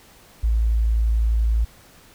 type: tone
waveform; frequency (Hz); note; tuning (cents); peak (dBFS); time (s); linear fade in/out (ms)
sine; 55.8; A1; +25; -16; 0.43-1.65; 10
effects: pink hiss -50 dBFS RMS until 2.14 s